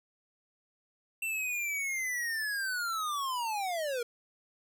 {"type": "linear sweep", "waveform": "square", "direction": "down", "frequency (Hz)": [2700, 460], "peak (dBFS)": -32, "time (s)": [1.22, 4.03], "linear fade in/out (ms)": 5, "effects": []}